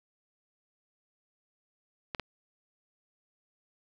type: clicks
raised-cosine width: 0.3 ms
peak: -18 dBFS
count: 2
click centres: 2.148 / 2.197 s
effects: none